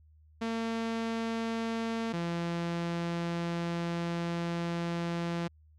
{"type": "tone pair in turn", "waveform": "sawtooth", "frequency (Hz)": [227.4, 170.36], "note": ["A#3", "F3"], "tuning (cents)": [-43, -43], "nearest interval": "perfect fourth", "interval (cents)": 500, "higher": "first", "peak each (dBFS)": -27, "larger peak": "neither", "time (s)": [[0.41, 2.13], [2.13, 5.48]], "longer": "second", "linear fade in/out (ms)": 10, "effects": ["added 77 Hz sine -57 dBFS peak until 5.78 s", "low-pass 5000 Hz 12 dB/octave"]}